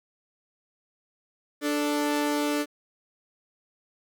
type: tone pair together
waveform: sawtooth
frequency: 293.7 / 440.1 Hz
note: D4 / A4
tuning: 0 / 0 cents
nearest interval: perfect fifth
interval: 700 cents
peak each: -21 / -28 dBFS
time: 1.61-2.66 s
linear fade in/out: 50 ms
effects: 10-bit